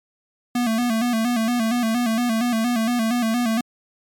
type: tone with vibrato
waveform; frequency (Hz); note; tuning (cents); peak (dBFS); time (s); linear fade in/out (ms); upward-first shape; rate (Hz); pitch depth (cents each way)
square; 233.1; A#3; 0; -19; 0.55-3.61; 5; square; 4.3; 75
effects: MP3 96 kbps